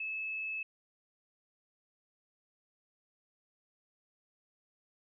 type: tone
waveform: sine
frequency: 2602 Hz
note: E7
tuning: 23 cents flat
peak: -35 dBFS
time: 0-0.63 s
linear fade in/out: 5 ms
effects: none